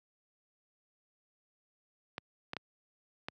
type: clicks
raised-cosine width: 0.3 ms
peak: -21 dBFS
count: 4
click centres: 2.181 / 2.534 / 2.567 / 3.285 s
effects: high-pass 100 Hz 12 dB/octave